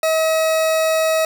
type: tone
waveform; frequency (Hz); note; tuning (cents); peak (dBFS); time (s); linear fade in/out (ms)
40% pulse; 639; D#5; +46; -14; 0.03-1.25; 2
effects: none